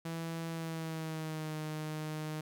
sawtooth tone with pitch glide, 164.81 to 154.66 Hz, E3 to D#3, 0 to -10 cents, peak -33 dBFS, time 0.05-2.41 s, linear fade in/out 5 ms, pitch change -110 cents, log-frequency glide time 0.5-1.57 s, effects none

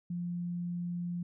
sine tone, 174.61 Hz, F3, in tune, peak -33 dBFS, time 0.1-1.23 s, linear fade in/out 5 ms, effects none

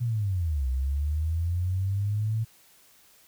sine linear two-way sweep, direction down then up, 123.47 to 63 to 113.1 Hz, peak -24 dBFS, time 0-2.45 s, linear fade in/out 20 ms, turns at 0.68 s, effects white hiss -58 dBFS RMS until 3.27 s

